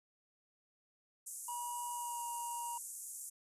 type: band-pass noise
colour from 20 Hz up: pink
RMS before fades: -47 dBFS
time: 1.26-3.3 s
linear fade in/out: 10 ms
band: 6900 to 12000 Hz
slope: 48 dB/octave
type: tone with pitch glide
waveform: triangle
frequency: 963 to 948.1 Hz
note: B5 to A#5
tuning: -44 to +29 cents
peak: -38 dBFS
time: 1.48-2.78 s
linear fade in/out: 5 ms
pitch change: -27 cents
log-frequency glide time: 1.93-2.24 s
effects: resampled to 32000 Hz